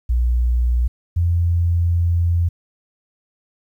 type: tone pair in turn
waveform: sine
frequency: 60.4 / 85.72 Hz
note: B1 / F2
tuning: -38 / -32 cents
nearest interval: tritone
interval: 606 cents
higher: second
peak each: -14 dBFS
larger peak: neither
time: 0.09-0.88 / 1.16-2.49 s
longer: second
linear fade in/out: 10 ms
effects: 9-bit